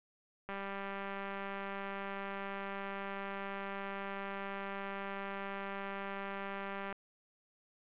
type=click train; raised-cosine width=0.5 ms; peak=-27 dBFS; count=1269; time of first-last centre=0.49-6.927 s; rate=197 Hz; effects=resampled to 8000 Hz + 9-bit